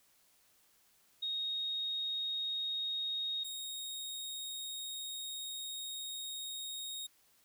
sine / sawtooth tone pair in turn, 3737 / 3737 Hz, A#7 / A#7, +4 / +4 cents, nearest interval unison, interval 0 cents, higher neither, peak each -34 / -37 dBFS, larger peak first, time 1.22-3.44 / 3.44-7.07 s, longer second, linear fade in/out 10 ms, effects white hiss -69 dBFS RMS until 7.44 s

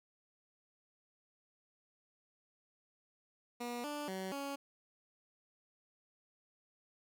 15% pulse tone with pitch steps, 240.9 / 294 / 189.3 / 279.3 Hz, B3 / D4 / F#3 / C#4, -43 / +2 / +40 / +13 cents, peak -33 dBFS, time 3.6-4.56 s, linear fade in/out 10 ms, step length 240 ms, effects none

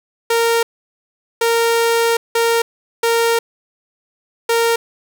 sawtooth tone bursts at uneven times, 462.7 Hz, A#4, 13 cents flat, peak -9 dBFS, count 5, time 0.3-0.63 / 1.41-2.17 / 2.35-2.62 / 3.03-3.39 / 4.49-4.76 s, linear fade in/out 5 ms, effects none

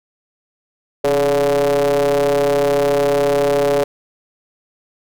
square ring-modulated tone, 73.42 Hz, D2, in tune, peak -11 dBFS, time 1.04-3.84 s, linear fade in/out 5 ms, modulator 497 Hz, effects none

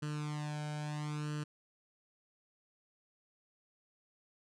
sawtooth tone with flanger, 150 Hz, D3, 37 cents sharp, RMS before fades -39 dBFS, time 0.02-1.44 s, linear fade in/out 10 ms, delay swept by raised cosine 0.68 to 1.31 ms, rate 0.75 Hz, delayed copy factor +0.85, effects resampled to 22050 Hz

